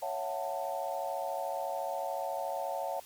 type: chord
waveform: sine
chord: F# minor seventh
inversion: second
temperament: just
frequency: 555 / 666 / 740 / 888 Hz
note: C#5 / E5 / F#5 / A5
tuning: +2 / +18 / 0 / +16 cents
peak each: -38 / -38 / -38 / -39 dBFS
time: 0.02-3 s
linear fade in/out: 5 ms
effects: white hiss -54 dBFS RMS until 3.05 s + Opus 48 kbps